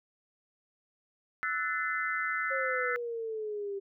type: chord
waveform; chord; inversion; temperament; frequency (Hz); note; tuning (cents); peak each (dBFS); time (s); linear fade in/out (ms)
sine; F# half-diminished seventh; third; equal with one note detuned; 1318.5 / 1480 / 1760 / 2048; E6 / F#6 / A6 / C7; 0 / 0 / 0 / -38; -35; 1.43-2.96; 0
type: exponential sweep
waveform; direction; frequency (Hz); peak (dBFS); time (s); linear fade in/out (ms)
sine; down; 543 to 392; -33; 2.5-3.8; 20
effects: none